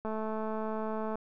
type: click train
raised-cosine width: 1 ms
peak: -23 dBFS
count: 242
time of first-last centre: 0.05-1.156 s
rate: 218 Hz
effects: none